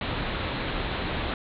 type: low-pass noise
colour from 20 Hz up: pink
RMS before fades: -30 dBFS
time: 0.01-1.34 s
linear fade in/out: 2 ms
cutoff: 4100 Hz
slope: 96 dB/octave
effects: none

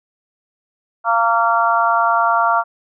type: harmonic tone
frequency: 230 Hz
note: A#3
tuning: 23 cents flat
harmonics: 3 / 4 / 5 / 6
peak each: -18 / -18 / -18 / -18 dBFS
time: 1.04-2.64 s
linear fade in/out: 50 ms
effects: none

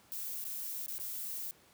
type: noise with dropouts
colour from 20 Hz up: violet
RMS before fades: -40 dBFS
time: 0.12-1.51 s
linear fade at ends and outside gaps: 0 ms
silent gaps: 0.441-0.451 / 0.862-0.882 / 0.982-0.999 s
effects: pink hiss -63 dBFS RMS until 1.73 s + high-pass 100 Hz 12 dB/octave

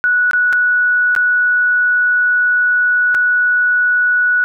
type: tone with dropouts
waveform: sine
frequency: 1471 Hz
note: F#6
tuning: 11 cents flat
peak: -10 dBFS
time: 0.04-4.44 s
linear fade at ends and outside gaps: 0 ms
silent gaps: 0.311-0.333 / 0.527-0.531 / 1.151-1.163 / 3.145-3.149 s
effects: none

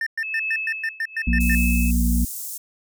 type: tone bursts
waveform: triangle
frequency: 1797 Hz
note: A6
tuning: 36 cents sharp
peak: -20 dBFS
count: 10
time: 0.01-1.55 s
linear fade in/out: 2 ms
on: 55 ms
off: 110 ms
type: tone with tremolo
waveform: sine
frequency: 2600 Hz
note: E7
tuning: 24 cents flat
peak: -22 dBFS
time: 0.23-1.91 s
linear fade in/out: 5 ms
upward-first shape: triangle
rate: 0.93 Hz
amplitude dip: 100%
type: harmonic tone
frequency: 59.2 Hz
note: A#1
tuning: 27 cents sharp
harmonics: 1 / 3 / 4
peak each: -18 / -25 / -23 dBFS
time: 1.27-2.25 s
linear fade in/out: 5 ms
type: high-pass noise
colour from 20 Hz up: pink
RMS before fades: -32 dBFS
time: 1.4-2.58 s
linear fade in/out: 10 ms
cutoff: 7300 Hz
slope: 24 dB/octave
effects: none

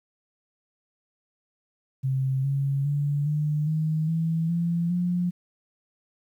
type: tone with pitch steps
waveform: sine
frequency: 132.9 / 138.46 / 144.26 / 150.3 / 156.59 / 163.15 / 169.98 / 177.09 Hz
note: C3 / C#3 / D3 / D3 / D#3 / E3 / F3 / F3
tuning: +27 / -2 / -31 / +40 / +11 / -18 / -47 / +24 cents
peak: -22 dBFS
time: 2.03-5.31 s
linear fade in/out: 20 ms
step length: 410 ms
effects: 10-bit

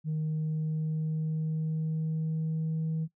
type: tone with pitch glide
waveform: sine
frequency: 155.56 to 159.66 Hz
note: D#3 to D#3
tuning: 0 to +45 cents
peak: -26 dBFS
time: 0.04-3.08 s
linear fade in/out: 50 ms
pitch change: +45 cents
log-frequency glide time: 0.17-2.91 s
effects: noise-tail reverb RT60 0.1 s tail -19 dB re dry + tanh soft clip ceiling -26 dBFS

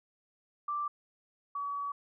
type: tone pair in turn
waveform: sine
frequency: 1174.7 / 1136.7 Hz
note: D6 / C#6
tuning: 0 / +43 cents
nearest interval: minor second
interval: 57 cents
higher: first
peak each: -31 / -33 dBFS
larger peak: first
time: 0.68-0.88 / 1.55-1.92 s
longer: second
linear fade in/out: 5 ms
effects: none

